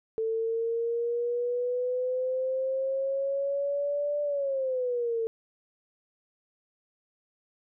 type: exponential two-way sweep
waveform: sine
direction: up then down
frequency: 443.9 to 587.3 to 446.8 Hz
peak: -26 dBFS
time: 0.18-5.27 s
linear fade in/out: 0 ms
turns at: 4.22 s
effects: none